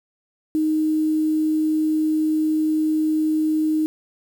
sine tone with quantisation, 311.1 Hz, D#4, in tune, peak -17 dBFS, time 0.55-3.86 s, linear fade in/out 0 ms, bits 7, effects none

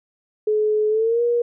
sine tone with pitch glide, 426.8 to 476.3 Hz, G#4 to A#4, +47 to +37 cents, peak -16 dBFS, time 0.47-1.42 s, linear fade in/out 5 ms, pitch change +190 cents, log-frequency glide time 0.89-1.22 s, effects none

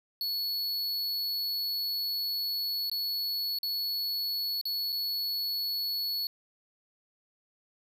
square tone with dropouts, 4400 Hz, C#8, 14 cents flat, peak -30 dBFS, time 0.21-6.27 s, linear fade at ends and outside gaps 1 ms, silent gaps 2.898-2.915 / 3.587-3.631 / 4.613-4.654 / 4.922-4.926 s, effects none

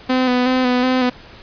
sawtooth tone with vibrato, 252.7 Hz, B3, 40 cents sharp, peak -10 dBFS, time 0.09-1.1 s, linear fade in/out 10 ms, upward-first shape square, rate 2.7 Hz, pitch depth 26 cents each way, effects pink hiss -41 dBFS RMS until 1.42 s + resampled to 11025 Hz

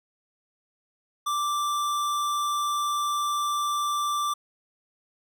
sine tone with hard clipping, 1174.7 Hz, D6, in tune, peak -26 dBFS, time 1.26-4.34 s, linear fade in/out 10 ms, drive 18 dB, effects none

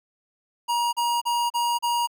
square tone bursts, 950 Hz, A#5, 33 cents sharp, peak -22 dBFS, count 5, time 0.68-2.074 s, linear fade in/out 20 ms, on 250 ms, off 36 ms, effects none

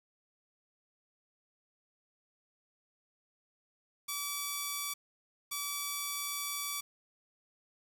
5% pulse tone bursts at uneven times, 1151 Hz, D6, 35 cents flat, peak -23 dBFS, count 2, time 4.08-4.94 / 5.51-6.81 s, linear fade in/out 10 ms, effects 10-bit

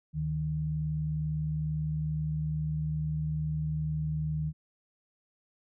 sine tone pair together, 73.9 / 153.72 Hz, D2 / D#3, +11 / -21 cents, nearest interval octave + minor second, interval 1268 cents, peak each -37 / -29 dBFS, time 0.13-4.53 s, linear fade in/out 50 ms, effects none

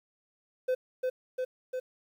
triangle tone with echo, 510 Hz, C5, 44 cents flat, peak -23 dBFS, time 0.68-0.75 s, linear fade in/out 10 ms, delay 350 ms, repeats 3, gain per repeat -2 dB, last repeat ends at 1.8 s, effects 10-bit

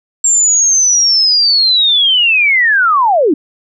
sine linear sweep, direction down, 7459 to 265.3 Hz, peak -7 dBFS, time 0.24-3.34 s, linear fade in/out 5 ms, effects none

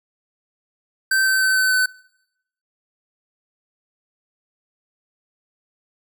square tone with pitch steps, 1551 / 1541.2 / 1531.4 / 1521.7 / 1512.1 Hz, G6 / G6 / G6 / F#6 / F#6, -19 / -30 / -41 / +48 / +37 cents, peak -16 dBFS, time 1.11-1.86 s, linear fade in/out 5 ms, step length 150 ms, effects noise-tail reverb RT60 0.8 s tail -23 dB re dry

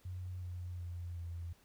sine tone with pitch steps, 91.1 / 89.12 / 87.19 / 85.29 Hz, F#2 / F2 / F2 / F2, -26 / +36 / -2 / -40 cents, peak -40 dBFS, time 0.05-1.53 s, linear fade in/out 5 ms, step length 370 ms, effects pink hiss -68 dBFS RMS until 1.64 s

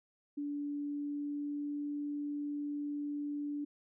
sine tone with pitch glide, 289.3 to 291.1 Hz, D4 to D4, -26 to -15 cents, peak -35 dBFS, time 0.37-3.65 s, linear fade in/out 10 ms, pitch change +11 cents, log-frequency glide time 0.78-1.89 s, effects none

